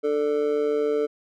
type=tone with amplitude modulation; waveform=triangle; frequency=443.1 Hz; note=A4; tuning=12 cents sharp; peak=-15 dBFS; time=0.03-1.07 s; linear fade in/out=20 ms; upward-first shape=sine; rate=147 Hz; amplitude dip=80%; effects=none